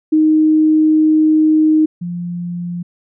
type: tone pair in turn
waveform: sine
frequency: 311.1 / 174.6 Hz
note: D#4 / F3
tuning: 0 / 0 cents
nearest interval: minor seventh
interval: 1000 cents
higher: first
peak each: -8 / -20 dBFS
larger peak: first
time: 0.12-1.86 / 2.01-2.83 s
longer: first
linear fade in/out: 10 ms
effects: none